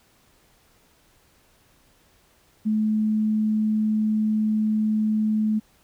sine tone, 215.5 Hz, A3, 36 cents flat, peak -19 dBFS, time 2.65-5.6 s, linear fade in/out 20 ms, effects pink hiss -60 dBFS RMS until 5.83 s

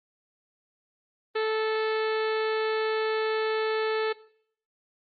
harmonic tone, 437.7 Hz, A4, 9 cents flat, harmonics 1 / 2 / 3 / 4 / 5 / 6 / 7 / 8 / 9 / 10, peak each -25 / -36 / -35 / -36 / -41 / -41 / -46 / -44 / -44 / -47 dBFS, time 1.35-4.13 s, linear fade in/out 10 ms, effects noise-tail reverb RT60 0.6 s tail -19 dB re dry + Opus 24 kbps

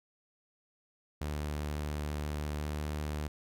sawtooth tone with pitch glide, 74.5 to 75.1 Hz, D2 to D2, +25 to +39 cents, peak -30 dBFS, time 1.21-3.28 s, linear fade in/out 5 ms, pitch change +14 cents, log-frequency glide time 2.5-2.85 s, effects none

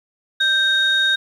sine tone pair together, 1568 / 3729 Hz, G6 / A#7, 0 / 0 cents, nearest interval octave + minor third, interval 1500 cents, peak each -16 dBFS, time 0.4-1.16 s, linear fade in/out 10 ms, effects tanh soft clip ceiling -9 dBFS + 8-bit

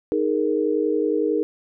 sine chord, D# suspended fourth, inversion none, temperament equal, 311.1 / 415.3 / 466.2 Hz, D#4 / G#4 / A#4, 0 / 0 / 0 cents, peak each -23 dBFS, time 0.12-1.43 s, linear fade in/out 0 ms, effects none

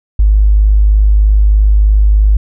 triangle tone with tanh clipping, 51.6 Hz, G#1, 10 cents flat, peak -4 dBFS, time 0.19-2.37 s, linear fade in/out 5 ms, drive 3 dB, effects none

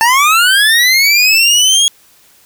25% pulse linear sweep, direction up, 880 to 3322 Hz, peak -3 dBFS, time 0.01-1.88 s, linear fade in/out 0 ms, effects white hiss -47 dBFS RMS until 2.45 s

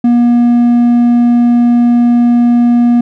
sine tone with hard clipping, 239.4 Hz, A#3, 46 cents sharp, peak -6 dBFS, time 0.04-3.01 s, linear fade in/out 5 ms, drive 3 dB, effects none

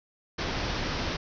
pink low-pass noise, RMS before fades -31 dBFS, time 0.38-1.17 s, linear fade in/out 10 ms, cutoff 5800 Hz, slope 96 dB/octave, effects none

